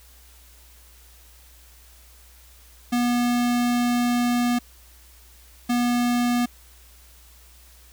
square tone bursts at uneven times, 242.2 Hz, B3, 34 cents flat, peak -20 dBFS, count 2, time 2.92-4.59 / 5.69-6.46 s, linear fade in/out 10 ms, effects added 60 Hz sine -50 dBFS peak until 7.92 s + white hiss -53 dBFS RMS until 7.92 s

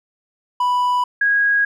triangle / sine tone pair in turn, 987.8 / 1646.5 Hz, B5 / G#6, 0 / -15 cents, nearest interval major sixth, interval 885 cents, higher second, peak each -13 dBFS, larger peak neither, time 0.6-1.04 / 1.21-1.65 s, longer neither, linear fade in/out 5 ms, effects none

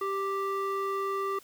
square tone with band-pass filter, 392 Hz, G4, in tune, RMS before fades -31 dBFS, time 0.01-1.39 s, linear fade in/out 5 ms, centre 890 Hz, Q 6.6, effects white hiss -56 dBFS RMS until 1.43 s

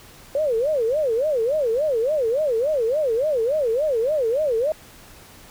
sine tone with vibrato, 527 Hz, C5, 12 cents sharp, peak -18 dBFS, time 0.35-4.72 s, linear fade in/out 2 ms, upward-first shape sine, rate 3.5 Hz, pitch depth 300 cents each way, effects pink hiss -46 dBFS RMS until 5.5 s

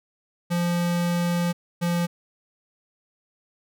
square tone pair in turn, 173.6 / 172.8 Hz, F3 / F3, -10 / -18 cents, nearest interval unison, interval 8 cents, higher first, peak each -22 dBFS, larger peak neither, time 0.5-1.53 / 1.81-2.07 s, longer first, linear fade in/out 20 ms, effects none

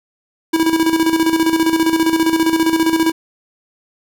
square tone with tremolo, 325 Hz, E4, 24 cents flat, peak -11 dBFS, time 0.53-3.12 s, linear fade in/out 10 ms, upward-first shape square, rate 15 Hz, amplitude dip 60%, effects none

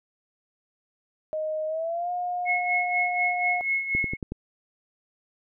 sine tone with pitch glide, 622.3 to 714.8 Hz, D#5 to F5, 0 to +40 cents, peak -26 dBFS, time 1.33-3.61 s, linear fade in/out 0 ms, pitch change +240 cents, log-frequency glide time 1.67-2.11 s
sine tone with tremolo, 2178 Hz, C#7, 31 cents flat, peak -21 dBFS, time 2.45-4.17 s, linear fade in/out 50 ms, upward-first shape sine, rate 4.1 Hz, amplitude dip 65%
click train, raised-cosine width 3 ms, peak -18 dBFS, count 5, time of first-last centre 3.95-4.32 s, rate 10.8 Hz
effects none

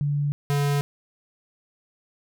sine / square tone pair in turn, 144.6 / 143.1 Hz, D3 / D3, -27 / -45 cents, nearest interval unison, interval 18 cents, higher first, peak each -21 / -21 dBFS, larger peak neither, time 0.01-0.32 / 0.5-0.81 s, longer neither, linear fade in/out 0 ms, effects none

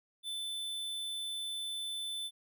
square tone, 3520 Hz, A7, in tune, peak -37 dBFS, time 0.23-2.31 s, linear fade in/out 50 ms, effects none

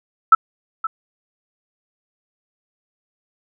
sine tone with echo, 1318.5 Hz, E6, in tune, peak -4 dBFS, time 0.32-0.35 s, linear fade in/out 5 ms, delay 520 ms, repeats 1, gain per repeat -15 dB, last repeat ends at 0.87 s, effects none

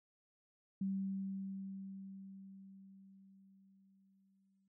sine tone with exponential decay, 193.6 Hz, G3, 21 cents flat, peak -34 dBFS, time 0.81-4.68 s, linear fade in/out 5 ms, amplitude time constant 840 ms, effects none

